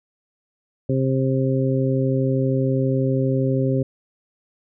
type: harmonic tone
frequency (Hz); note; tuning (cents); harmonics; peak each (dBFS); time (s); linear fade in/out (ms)
132.4; C3; +21; 1 / 2 / 3 / 4; -20 / -23 / -25 / -26; 0.89-3.83; 5
effects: none